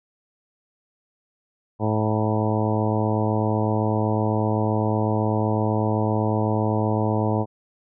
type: harmonic tone with a mistuned harmonic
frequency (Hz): 107.9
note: A2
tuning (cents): -33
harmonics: 1 / 2 / 3 / 4 / 5 / 6 / 7 / 8 / 9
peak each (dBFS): -23 / -26 / -28 / -29 / -30 / -31 / -31 / -32 / -33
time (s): 1.79-7.46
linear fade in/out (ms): 50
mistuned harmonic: 8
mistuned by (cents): +44
effects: none